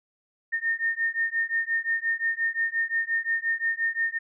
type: beating tone pair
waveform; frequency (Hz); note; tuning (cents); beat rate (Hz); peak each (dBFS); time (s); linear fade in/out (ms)
sine; 1824 / 1829.7; A#6 / A#6; -38 / -33; 5.7; -27; 0.52-4.19; 20
effects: none